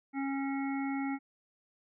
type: harmonic tone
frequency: 273.9 Hz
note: C#4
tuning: 21 cents flat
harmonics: 1 / 3 / 5 / 7 / 8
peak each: -32 / -40 / -46 / -48 / -44 dBFS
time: 0.13-1.19 s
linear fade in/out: 50 ms
effects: none